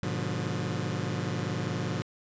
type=chord; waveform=sawtooth; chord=G# diminished seventh; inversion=none; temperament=just; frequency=103.83 / 124.59 / 149.51 / 179.41 Hz; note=G#2 / B2 / D3 / F3; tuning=0 / +16 / +31 / +47 cents; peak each=-31 dBFS; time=0.03-2.02 s; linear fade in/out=0 ms; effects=resampled to 16000 Hz